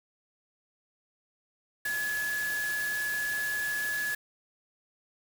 sine tone in noise, 1700 Hz, G#6, 40 cents sharp, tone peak -29 dBFS, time 1.85-4.15 s, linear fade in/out 5 ms, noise white, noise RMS -39 dBFS, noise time 1.85-4.15 s, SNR +7 dB, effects none

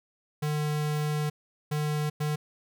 square tone bursts at uneven times, 150.3 Hz, D3, 40 cents sharp, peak -27 dBFS, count 3, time 0.42-1.3 / 1.71-2.1 / 2.2-2.36 s, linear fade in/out 10 ms, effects none

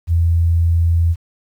sine tone, 84 Hz, E2, 33 cents sharp, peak -11 dBFS, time 0.07-1.16 s, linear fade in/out 50 ms, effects 8-bit

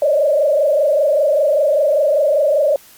sine tone with frequency modulation, 587 Hz, D5, 1 cent flat, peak -11 dBFS, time 0.02-2.76 s, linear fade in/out 2 ms, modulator 25.1 Hz, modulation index 1.7, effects white hiss -45 dBFS RMS until 2.97 s + Opus 48 kbps

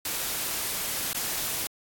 white noise with dropouts, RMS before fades -30 dBFS, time 0.05-1.67 s, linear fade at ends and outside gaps 2 ms, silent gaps 1.132-1.146 s, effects AAC 64 kbps

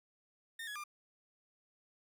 30% pulse tone with pitch steps, 1825 / 1681 / 1197 Hz, A#6 / G#6 / D6, -37 / +20 / +33 cents, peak -39 dBFS, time 0.59-0.839 s, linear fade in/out 5 ms, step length 83 ms, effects none

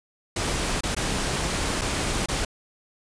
pink noise with dropouts, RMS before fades -26 dBFS, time 0.36-2.45 s, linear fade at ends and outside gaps 5 ms, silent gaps 0.808-0.834 / 0.949-0.965 / 1.813-1.816 / 2.26-2.285 s, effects resampled to 22050 Hz

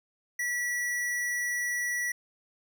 square tone, 1945 Hz, B6, 27 cents flat, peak -29 dBFS, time 0.39-2.12 s, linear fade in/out 5 ms, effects none

